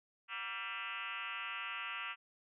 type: tone with frequency modulation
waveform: sine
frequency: 1996 Hz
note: B6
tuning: 18 cents sharp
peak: -39 dBFS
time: 0.28-2.16 s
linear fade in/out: 50 ms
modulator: 209 Hz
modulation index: 4.3
effects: none